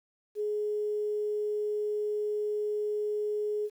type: tone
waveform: sine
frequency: 420 Hz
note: G#4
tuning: 19 cents sharp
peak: -28 dBFS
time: 0.35-3.7 s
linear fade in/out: 50 ms
effects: 10-bit